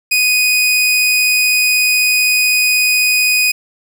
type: tone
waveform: sawtooth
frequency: 2489 Hz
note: D#7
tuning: in tune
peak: -7 dBFS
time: 0.11-3.52 s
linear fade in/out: 10 ms
effects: none